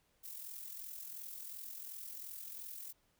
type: noise with amplitude modulation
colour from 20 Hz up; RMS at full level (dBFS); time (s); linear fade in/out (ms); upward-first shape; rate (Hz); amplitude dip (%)
violet; -45; 0.23-2.93; 20; sine; 42.8; 55
effects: pink hiss -75 dBFS RMS until 3.19 s